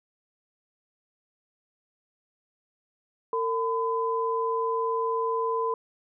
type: tone pair together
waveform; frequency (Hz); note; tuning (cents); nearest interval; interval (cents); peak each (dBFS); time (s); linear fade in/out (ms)
sine; 454.6 / 1010; A#4 / B5; -43 / +39; octave + major second; 1382; -27; 3.33-5.74; 2
effects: none